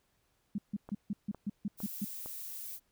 sine tone bursts, 203.8 Hz, G#3, 32 cents flat, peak -31 dBFS, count 9, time 0.55-2.047 s, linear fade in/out 5 ms, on 33 ms, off 150 ms
click train, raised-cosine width 1 ms, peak -32 dBFS, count 4, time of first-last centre 0.89-2.26 s, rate 2.19 Hz
violet noise, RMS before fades -43 dBFS, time 1.77-2.8 s, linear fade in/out 50 ms
effects pink hiss -75 dBFS RMS until 2.91 s

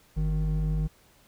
triangle tone pair together, 49.64 / 155.56 Hz, G1 / D#3, +22 / 0 cents, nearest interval octave + minor sixth, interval 1978 cents, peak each -23 / -24 dBFS, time 0.16-0.88 s, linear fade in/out 20 ms, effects tanh soft clip ceiling -19 dBFS + pink hiss -60 dBFS RMS until 1.27 s

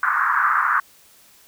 pink band-pass noise, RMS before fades -19 dBFS, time 0.03-0.8 s, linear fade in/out 2 ms, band 1100 to 1600 Hz, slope 48 dB/octave, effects white hiss -52 dBFS RMS until 1.47 s

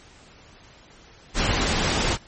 pink noise, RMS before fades -22 dBFS, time 1.34-2.18 s, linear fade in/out 50 ms, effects pink hiss -50 dBFS RMS until 2.27 s + MP3 32 kbps

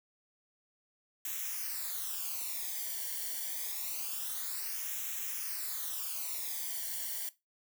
blue noise with flanger, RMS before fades -38 dBFS, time 1.25-7.29 s, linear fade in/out 2 ms, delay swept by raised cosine 0.21 to 0.79 ms, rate 0.26 Hz, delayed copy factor -0.75, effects noise-tail reverb RT60 0.2 s tail -17 dB re dry

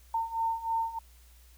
sine beating tone pair, 906 / 909.2 Hz, A#5 / A#5, -50 / -43 cents, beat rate 3.2 Hz, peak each -33 / -30 dBFS, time 0.14-0.99 s, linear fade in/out 5 ms, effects added 60 Hz sine -54 dBFS peak until 1.57 s + white hiss -62 dBFS RMS until 1.57 s

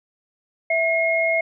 sine tone pair together, 658.9 / 2152 Hz, E5 / C7, -1 / +48 cents, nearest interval octave + minor sixth, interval 2049 cents, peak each -20 dBFS, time 0.7-1.41 s, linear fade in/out 5 ms, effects none

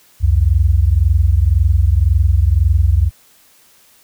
sine tone pair together, 65.41 / 87.31 Hz, C2 / F2, 0 / 0 cents, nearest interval perfect fourth, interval 500 cents, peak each -12 dBFS, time 0.2-3.11 s, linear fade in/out 50 ms, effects white hiss -50 dBFS RMS until 4.03 s

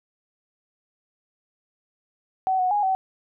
sine tone with pitch steps, 756 / 736 / 826 / 761 Hz, F#5 / F#5 / G#5 / F#5, +37 / -9 / -10 / +48 cents, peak -19 dBFS, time 2.47-2.95 s, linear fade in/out 0 ms, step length 120 ms, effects none

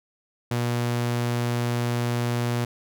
sawtooth tone, 120 Hz, B2, 49 cents flat, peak -19 dBFS, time 0.51-2.65 s, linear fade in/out 5 ms, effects none

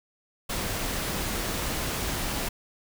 pink noise, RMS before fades -30 dBFS, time 0.49-2.49 s, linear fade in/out 10 ms, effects none

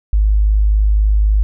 sine tone, 51.91 Hz, G#1, in tune, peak -9 dBFS, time 0.13-1.43 s, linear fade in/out 0 ms, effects none

